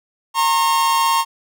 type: tone pair together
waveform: 45% pulse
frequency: 921 / 1077.5 Hz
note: A#5 / C#6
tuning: -21 / -49 cents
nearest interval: minor third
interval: 272 cents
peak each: -17 dBFS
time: 0.34-1.25 s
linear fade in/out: 50 ms
effects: none